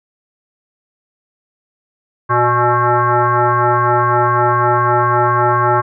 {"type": "tone with frequency modulation", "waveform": "sine", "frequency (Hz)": 123.47, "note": "B2", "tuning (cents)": 0, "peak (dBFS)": -10, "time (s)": [2.29, 5.82], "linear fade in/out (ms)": 20, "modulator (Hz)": 243, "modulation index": 5.5, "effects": []}